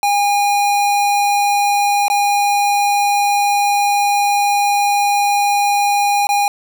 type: tone with dropouts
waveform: square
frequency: 814 Hz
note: G#5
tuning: 35 cents flat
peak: -13 dBFS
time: 0.03-6.48 s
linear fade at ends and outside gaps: 1 ms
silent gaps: 2.082-2.1 / 6.27-6.29 s
effects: none